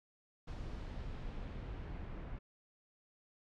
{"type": "noise with low-pass filter sweep", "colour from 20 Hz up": "brown", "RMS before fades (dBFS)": -44, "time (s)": [0.47, 2.39], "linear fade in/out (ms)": 10, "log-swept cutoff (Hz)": [5400, 2200], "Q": 0.94, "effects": []}